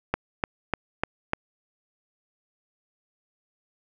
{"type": "click train", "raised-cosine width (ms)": 0.5, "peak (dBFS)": -8, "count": 5, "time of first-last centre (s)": [0.14, 1.334], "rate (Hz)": 3.35, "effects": []}